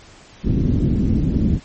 white low-pass noise, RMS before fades -17 dBFS, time 0.43-1.6 s, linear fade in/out 50 ms, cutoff 250 Hz, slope 24 dB/octave, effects pink hiss -45 dBFS RMS until 1.64 s + MP3 32 kbps

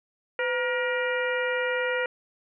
harmonic tone with a mistuned harmonic, 474.9 Hz, A#4, 32 cents sharp, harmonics 1 / 2 / 3 / 4 / 5 / 6, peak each -27 / -36 / -31 / -31 / -35 / -40 dBFS, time 0.39-2.06 s, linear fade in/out 2 ms, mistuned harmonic 1, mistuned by +100 cents, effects none

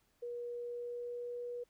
sine tone with pitch glide, 480.1 to 484 Hz, B4 to B4, -49 to -35 cents, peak -39 dBFS, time 0.22-1.64 s, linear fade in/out 10 ms, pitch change +14 cents, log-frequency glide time 0.6-1.39 s, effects pink hiss -75 dBFS RMS until 1.69 s

